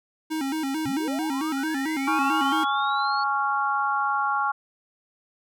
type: tone with vibrato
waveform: square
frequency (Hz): 292.3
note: D4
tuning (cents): -8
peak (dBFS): -26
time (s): 0.3-2.65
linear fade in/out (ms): 20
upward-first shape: square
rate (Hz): 4.5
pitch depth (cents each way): 130
type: linear sweep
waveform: sine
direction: up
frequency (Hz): 86.8 to 4435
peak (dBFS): -33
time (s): 0.85-3.24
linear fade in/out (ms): 10
type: harmonic tone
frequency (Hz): 277.2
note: C#4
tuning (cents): 0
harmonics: 3 / 4 / 5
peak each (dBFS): -26 / -26 / -26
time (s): 2.07-4.52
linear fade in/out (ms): 10
effects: none